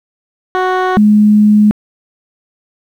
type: tone pair in turn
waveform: 15% pulse / sine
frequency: 370 / 210.3 Hz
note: F#4 / G#3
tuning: 0 / +22 cents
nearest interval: minor seventh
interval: 978 cents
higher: first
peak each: -4 dBFS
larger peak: neither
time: 0.55-0.97 / 0.97-1.71 s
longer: second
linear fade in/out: 0 ms
effects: low-pass 2000 Hz 12 dB/octave + 7-bit